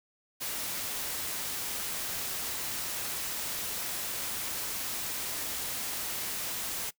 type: noise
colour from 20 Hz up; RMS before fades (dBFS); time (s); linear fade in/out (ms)
white; -35; 0.4-6.91; 20
effects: noise-tail reverb RT60 0.1 s tail -21 dB re dry